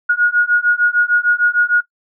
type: beating tone pair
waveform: sine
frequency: 1440 / 1446.6 Hz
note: F#6 / F#6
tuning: -47 / -39 cents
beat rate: 6.6 Hz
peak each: -14 dBFS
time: 0.09-1.81 s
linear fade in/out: 10 ms
effects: noise-tail reverb RT60 0.1 s tail -19 dB re dry